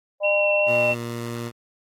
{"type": "harmonic tone", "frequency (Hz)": 201.7, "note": "G3", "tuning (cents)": 50, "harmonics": [3, 4, 5], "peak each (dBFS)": [-19, -33, -35], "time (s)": [0.2, 0.95], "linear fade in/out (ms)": 50}
{"type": "tone with vibrato", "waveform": "sine", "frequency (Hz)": 2723, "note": "F7", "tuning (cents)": -44, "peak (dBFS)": -21, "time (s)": [0.23, 0.95], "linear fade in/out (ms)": 20, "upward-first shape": "sine", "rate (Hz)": 2.6, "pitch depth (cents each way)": 9}
{"type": "tone with pitch glide", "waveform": "15% pulse", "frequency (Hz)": [120, 117.94], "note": ["B2", "A#2"], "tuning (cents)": [-49, 21], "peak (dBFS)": -22, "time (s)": [0.66, 1.52], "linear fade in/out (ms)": 50, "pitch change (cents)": -30, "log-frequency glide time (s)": [0.91, 0.99]}
{"effects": ["AAC 48 kbps"]}